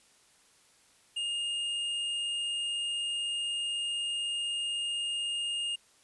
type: tone with hard clipping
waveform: sine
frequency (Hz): 2834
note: F7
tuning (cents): +25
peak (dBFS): -32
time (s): 1.16-5.76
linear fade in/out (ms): 10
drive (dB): 7
effects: white hiss -63 dBFS RMS until 6.03 s + resampled to 24000 Hz